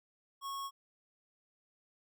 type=tone; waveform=square; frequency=1100 Hz; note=C#6; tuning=14 cents flat; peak=-39 dBFS; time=0.41-0.71 s; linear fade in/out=50 ms; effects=none